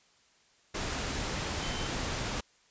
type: tone in noise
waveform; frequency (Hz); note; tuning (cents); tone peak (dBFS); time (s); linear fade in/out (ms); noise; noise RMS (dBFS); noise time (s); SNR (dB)
sine; 3076; G7; -33; -42; 1.62-1.88; 10; pink; -34; 0.74-2.41; -11
effects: white hiss -65 dBFS RMS until 2.7 s + resampled to 16000 Hz